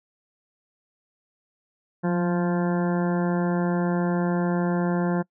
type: harmonic tone with a mistuned harmonic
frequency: 174.61 Hz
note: F3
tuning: in tune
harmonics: 1 / 2 / 3 / 4 / 5 / 6 / 8 / 9 / 10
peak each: -22 / -28 / -32 / -34 / -36 / -38 / -40 / -41 / -42 dBFS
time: 2.03-5.23 s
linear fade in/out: 20 ms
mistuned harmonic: 1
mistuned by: +31 cents
effects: noise-tail reverb RT60 0.1 s tail -25 dB re dry